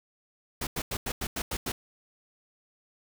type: noise bursts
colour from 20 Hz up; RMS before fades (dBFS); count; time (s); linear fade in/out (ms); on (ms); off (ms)
pink; -32; 8; 0.61-1.72; 5; 60; 90
effects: none